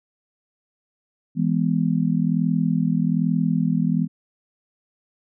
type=chord; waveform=sine; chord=E major; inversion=none; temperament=just; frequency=164.81 / 206 / 247.2 Hz; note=E3 / G#3 / B3; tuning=0 / -14 / +2 cents; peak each=-21 / -23 / -23 dBFS; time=1.35-4.08 s; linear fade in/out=50 ms; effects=none